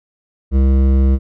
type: tone with hard clipping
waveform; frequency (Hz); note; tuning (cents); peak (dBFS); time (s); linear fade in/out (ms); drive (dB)
sine; 66.6; C2; +31; -11; 0.51-1.19; 50; 12
effects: none